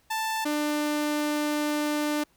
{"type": "tone pair in turn", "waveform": "sawtooth", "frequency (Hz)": [883, 298], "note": ["A5", "D4"], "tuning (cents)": [6, 25], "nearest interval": "octave + perfect fifth", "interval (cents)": 1881, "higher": "first", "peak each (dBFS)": [-23, -21], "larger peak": "second", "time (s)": [[0.1, 0.45], [0.45, 2.24]], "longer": "second", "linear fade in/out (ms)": 10, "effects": ["pink hiss -65 dBFS RMS until 2.36 s"]}